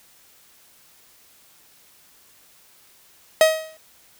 45% pulse tone with exponential decay, 634 Hz, D#5, 32 cents sharp, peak -9 dBFS, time 3.41-3.77 s, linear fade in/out 1 ms, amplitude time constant 78 ms, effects white hiss -54 dBFS RMS until 4.19 s

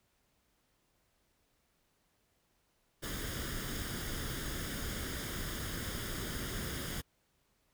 pink noise with comb filter, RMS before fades -39 dBFS, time 3.02-7.02 s, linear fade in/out 20 ms, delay 0.59 ms, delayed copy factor +0.6, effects pink hiss -75 dBFS RMS until 7.73 s

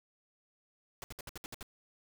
pink noise bursts, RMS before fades -44 dBFS, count 8, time 1.02-1.628 s, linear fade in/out 0 ms, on 20 ms, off 64 ms, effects none

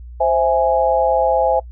sine chord, C augmented, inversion none, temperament equal, 523.3 / 659.3 / 830.6 Hz, C5 / E5 / G#5, 0 / 0 / 0 cents, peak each -17 dBFS, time 0.2-1.6 s, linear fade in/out 10 ms, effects noise-tail reverb RT60 0.1 s tail -24 dB re dry + added 60 Hz sine -32 dBFS peak until 1.71 s

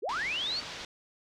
sine linear sweep, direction up, 318.4 to 4659 Hz, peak -30 dBFS, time 0.02-0.61 s, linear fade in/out 20 ms
white low-pass noise, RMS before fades -42 dBFS, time 0.09-0.85 s, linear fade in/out 2 ms, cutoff 5000 Hz, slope 24 dB/octave
effects none

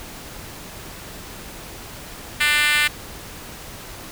5% pulse tone with high-pass filter, 297 Hz, D4, 20 cents sharp, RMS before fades -18 dBFS, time 2.4-2.88 s, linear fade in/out 10 ms, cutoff 1800 Hz, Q 2, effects pink hiss -37 dBFS RMS until 4.11 s

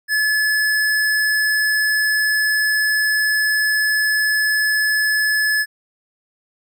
square tone, 1717 Hz, A6, 43 cents flat, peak -16 dBFS, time 0.08-5.66 s, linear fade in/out 50 ms, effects none

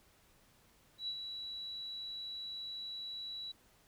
sine tone with ADSR envelope, 3924 Hz, B7, 12 cents flat, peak -35 dBFS, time 0.98-3.52 s, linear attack 99 ms, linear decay 63 ms, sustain -6 dB, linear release 8 ms, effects pink hiss -67 dBFS RMS until 3.87 s

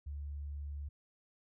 sine tone, 72.1 Hz, D2, 31 cents flat, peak -39 dBFS, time 0.06-0.89 s, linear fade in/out 10 ms, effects none

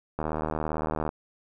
click train, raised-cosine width 1 ms, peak -15 dBFS, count 71, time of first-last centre 0.19-1.091 s, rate 77.7 Hz, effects none

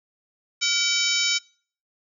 harmonic tone with a mistuned harmonic, 764 Hz, G5, 45 cents flat, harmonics 2 / 3 / 4 / 5 / 6 / 7 / 8 / 9, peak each -34 / -26 / -29 / -27 / -31 / -26 / -31 / -29 dBFS, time 0.61-1.39 s, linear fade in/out 20 ms, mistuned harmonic 2, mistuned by -130 cents, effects noise-tail reverb RT60 0.5 s tail -26 dB re dry

